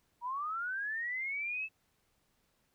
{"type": "linear sweep", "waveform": "sine", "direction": "up", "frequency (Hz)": [936, 2637], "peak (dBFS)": -34, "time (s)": [0.21, 1.69], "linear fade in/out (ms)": 50, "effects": ["pink hiss -75 dBFS RMS until 2.74 s"]}